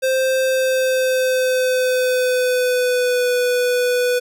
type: tone with pitch glide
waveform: square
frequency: 523.3 to 493.9 Hz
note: C5 to B4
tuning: 0 to 0 cents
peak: -16 dBFS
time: 0.02-4.2 s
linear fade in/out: 20 ms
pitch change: -100 cents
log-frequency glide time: 0.42-3.3 s
effects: none